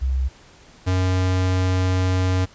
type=tone pair in turn; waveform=sine / square; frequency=65.41 / 92.5 Hz; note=C2 / F#2; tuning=0 / 0 cents; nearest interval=tritone; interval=600 cents; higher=second; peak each=-18 dBFS; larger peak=neither; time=0.01-0.29 / 0.86-2.46 s; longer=second; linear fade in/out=20 ms; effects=pink hiss -49 dBFS RMS until 2.54 s + resampled to 16000 Hz